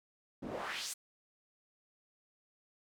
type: noise with band-pass filter sweep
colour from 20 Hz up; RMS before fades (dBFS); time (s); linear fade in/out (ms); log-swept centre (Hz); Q
pink; -41; 0.42-0.94; 10; 200 to 9700; 1.8
effects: none